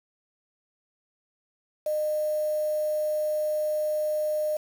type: tone with quantisation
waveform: sine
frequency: 610 Hz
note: D#5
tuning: 34 cents flat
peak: -24 dBFS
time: 1.86-4.57 s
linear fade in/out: 5 ms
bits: 7
effects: none